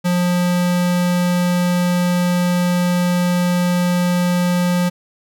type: tone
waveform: square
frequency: 177.5 Hz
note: F3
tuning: 28 cents sharp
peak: -15 dBFS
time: 0.04-4.9 s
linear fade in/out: 20 ms
effects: none